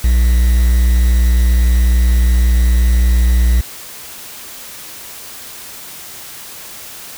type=tone with quantisation; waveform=triangle; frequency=59.9 Hz; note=A#1; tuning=48 cents sharp; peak=-6 dBFS; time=0.04-3.61 s; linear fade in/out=5 ms; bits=5; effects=white hiss -32 dBFS RMS until 7.17 s